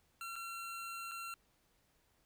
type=tone with dropouts; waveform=25% pulse; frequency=1363 Hz; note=F6; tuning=43 cents flat; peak=-39 dBFS; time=0.21-1.34 s; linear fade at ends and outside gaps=1 ms; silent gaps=0.357-0.362 / 1.113-1.117 s; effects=pink hiss -74 dBFS RMS until 2.25 s